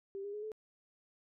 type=tone with pitch steps; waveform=sine; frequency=392.9 / 405.8 / 419.2 / 432.9 Hz; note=G4 / G#4 / G#4 / A4; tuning=+4 / -40 / +16 / -28 cents; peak=-39 dBFS; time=0.15-0.518 s; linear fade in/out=0 ms; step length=92 ms; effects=none